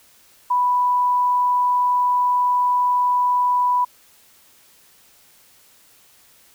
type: tone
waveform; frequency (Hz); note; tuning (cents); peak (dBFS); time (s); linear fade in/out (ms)
sine; 987.8; B5; 0; -15; 0.5-3.85; 10
effects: white hiss -53 dBFS RMS until 6.54 s